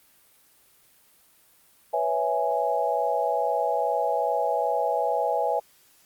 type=chord; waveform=sine; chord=C# minor seventh; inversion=third; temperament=equal with one note detuned; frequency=493.9 / 556.3 / 659.3 / 830.6 Hz; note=B4 / C#5 / E5 / G#5; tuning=0 / +6 / 0 / 0 cents; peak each=-29 / -29 / -27 / -26 dBFS; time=1.93-5.6 s; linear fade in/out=10 ms; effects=white hiss -59 dBFS RMS until 6.05 s + Opus 32 kbps